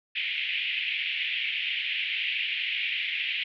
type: band-pass noise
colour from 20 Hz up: white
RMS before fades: -30 dBFS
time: 0.15-3.44 s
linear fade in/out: 10 ms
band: 2100 to 3100 Hz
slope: 48 dB/octave
effects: none